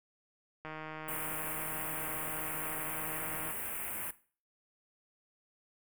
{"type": "click train", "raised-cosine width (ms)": 0.5, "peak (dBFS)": -28, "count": 447, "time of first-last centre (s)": [0.65, 3.509], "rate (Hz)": 156}
{"type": "band-stop noise", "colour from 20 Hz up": "white", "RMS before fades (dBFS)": -39, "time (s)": [1.08, 4.11], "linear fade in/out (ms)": 5, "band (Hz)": [2700, 8800], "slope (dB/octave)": 48}
{"effects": ["noise-tail reverb RT60 0.4 s tail -17 dB re dry"]}